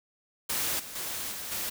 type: noise with level steps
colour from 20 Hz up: white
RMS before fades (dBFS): -30 / -42 / -35 / -38 / -33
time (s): 0.49-1.7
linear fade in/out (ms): 10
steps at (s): 0.79 / 0.95 / 1.31 / 1.51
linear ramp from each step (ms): 10
effects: none